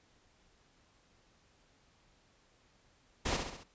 pink noise with echo, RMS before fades -33 dBFS, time 3.25-3.37 s, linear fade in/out 10 ms, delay 67 ms, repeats 4, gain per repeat -5 dB, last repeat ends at 3.638 s, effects pink hiss -68 dBFS RMS until 3.74 s + resampled to 16000 Hz

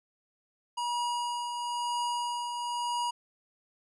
square tone with tremolo, 960 Hz, B5, 49 cents flat, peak -29 dBFS, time 0.77-3.11 s, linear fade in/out 10 ms, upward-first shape triangle, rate 1 Hz, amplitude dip 45%, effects resampled to 24000 Hz

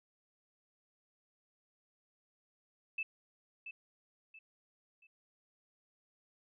sine tone with echo, 2628 Hz, E7, 6 cents flat, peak -34 dBFS, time 2.98-3.03 s, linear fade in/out 5 ms, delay 680 ms, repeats 3, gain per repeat -9 dB, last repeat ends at 5.07 s, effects none

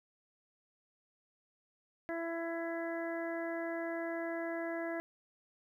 harmonic tone, 333.7 Hz, E4, 21 cents sharp, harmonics 1 / 2 / 3 / 4 / 5 / 6, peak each -39 / -39 / -50 / -51 / -45 / -48 dBFS, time 2.09-5 s, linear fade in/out 0 ms, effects 12-bit

